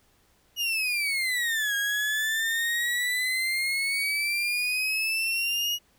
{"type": "exponential two-way sweep", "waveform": "35% pulse", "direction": "down then up", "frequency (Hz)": [2900, 1630, 2900], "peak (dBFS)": -23, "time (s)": [0.56, 5.79], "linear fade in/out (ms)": 50, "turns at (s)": 1.75, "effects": ["pink hiss -64 dBFS RMS until 5.98 s"]}